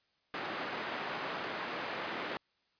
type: band-pass noise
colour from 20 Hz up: white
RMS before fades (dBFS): -39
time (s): 0.34-2.37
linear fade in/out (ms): 0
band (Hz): 210 to 1800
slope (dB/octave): 12
effects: white hiss -75 dBFS RMS until 2.79 s + resampled to 11025 Hz